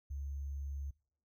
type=tone with sample-and-hold; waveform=sine; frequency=70 Hz; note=C#2; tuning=18 cents sharp; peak=-38 dBFS; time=0.1-0.91 s; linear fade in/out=10 ms; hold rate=6300 Hz; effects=noise-tail reverb RT60 0.6 s tail -25 dB re dry